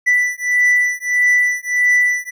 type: beating tone pair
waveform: triangle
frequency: 1975.5 / 1977.1 Hz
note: B6 / B6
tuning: 0 / +1 cents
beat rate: 1.6 Hz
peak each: -14 dBFS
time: 0.06-2.31 s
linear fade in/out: 20 ms
effects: none